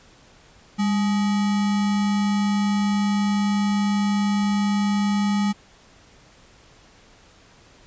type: tone with sample-and-hold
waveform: sine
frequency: 202.3 Hz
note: G#3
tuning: 45 cents flat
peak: -18 dBFS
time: 0.78-5.53 s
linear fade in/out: 20 ms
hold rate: 1050 Hz
effects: pink hiss -52 dBFS RMS until 7.86 s + resampled to 16000 Hz